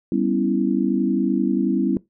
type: chord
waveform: sine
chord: C# half-diminished seventh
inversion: second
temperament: equal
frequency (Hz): 196 / 246.9 / 277.2 / 329.6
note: G3 / B3 / C#4 / E4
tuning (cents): 0 / 0 / 0 / 0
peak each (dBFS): -23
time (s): 0.12-1.97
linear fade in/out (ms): 2
effects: noise-tail reverb RT60 0.2 s tail -21 dB re dry